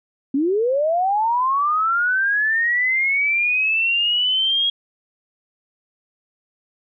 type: linear sweep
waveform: sine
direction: up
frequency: 260 to 3300 Hz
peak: -16 dBFS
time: 0.34-4.7 s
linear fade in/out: 5 ms
effects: none